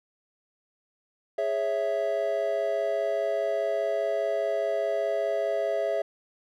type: chord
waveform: triangle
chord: C# minor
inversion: second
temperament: equal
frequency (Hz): 415.3 / 554.4 / 659.3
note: G#4 / C#5 / E5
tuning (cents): 0 / 0 / 0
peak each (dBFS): -30 / -28 / -25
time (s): 1.38-6.02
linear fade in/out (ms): 5
effects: none